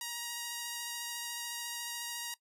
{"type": "tone with vibrato", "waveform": "5% pulse", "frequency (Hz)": 947, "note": "A#5", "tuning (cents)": 27, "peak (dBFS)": -26, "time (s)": [0.01, 2.34], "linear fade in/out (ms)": 2, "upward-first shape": "triangle", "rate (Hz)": 14, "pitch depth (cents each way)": 15, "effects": ["noise-tail reverb RT60 0.1 s tail -18 dB re dry"]}